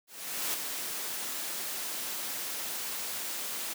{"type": "noise with ADSR envelope", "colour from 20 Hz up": "white", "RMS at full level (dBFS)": -31, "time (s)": [0.07, 3.74], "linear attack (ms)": 470, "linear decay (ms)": 3, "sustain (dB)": -5, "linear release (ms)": 13, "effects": ["high-pass 200 Hz 12 dB/octave"]}